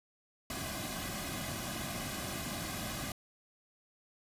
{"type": "noise with comb filter", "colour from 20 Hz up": "pink", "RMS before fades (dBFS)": -39, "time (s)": [0.5, 3.12], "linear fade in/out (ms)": 2, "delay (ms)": 2.2, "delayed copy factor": -0.75, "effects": ["resampled to 32000 Hz"]}